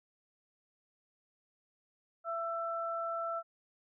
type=tone pair together; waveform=sine; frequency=670 / 1333.1 Hz; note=E5 / E6; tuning=+28 / +19 cents; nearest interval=octave; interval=1191 cents; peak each=-37 / -36 dBFS; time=2.24-3.43 s; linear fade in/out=50 ms; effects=none